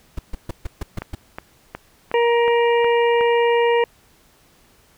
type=noise bursts; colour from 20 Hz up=brown; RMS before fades=-24 dBFS; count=7; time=0.17-1.15 s; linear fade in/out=5 ms; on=20 ms; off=140 ms
type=click train; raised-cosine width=0.5 ms; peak=-14 dBFS; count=7; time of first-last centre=1.02-3.21 s; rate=2.74 Hz
type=harmonic tone; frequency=470.8 Hz; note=A#4; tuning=17 cents sharp; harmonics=1 / 2 / 4 / 5 / 6; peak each=-15 / -21 / -27 / -29 / -31 dBFS; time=2.14-3.84 s; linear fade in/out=2 ms
effects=pink hiss -55 dBFS RMS until 4.97 s